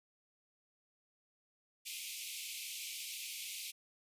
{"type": "high-pass noise", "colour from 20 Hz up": "pink", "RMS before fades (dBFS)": -44, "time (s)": [1.85, 3.72], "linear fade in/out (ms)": 20, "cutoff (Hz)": 2200, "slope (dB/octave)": 96, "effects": ["resampled to 32000 Hz"]}